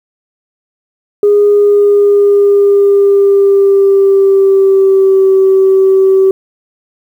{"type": "tone with pitch glide", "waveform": "sine", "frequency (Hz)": [411, 383.5], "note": ["G#4", "G4"], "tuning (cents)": [-18, -38], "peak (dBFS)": -3, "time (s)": [1.23, 6.31], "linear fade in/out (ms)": 2, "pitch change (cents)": -120, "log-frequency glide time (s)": [1.47, 5.34], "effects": ["tanh soft clip ceiling 0 dBFS", "7-bit"]}